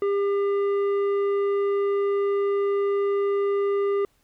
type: tone with tanh clipping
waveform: sine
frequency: 400.7 Hz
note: G4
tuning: 38 cents sharp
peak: -22 dBFS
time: 0.02-4.05 s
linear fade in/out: 2 ms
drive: 9 dB
effects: pink hiss -66 dBFS RMS until 4.23 s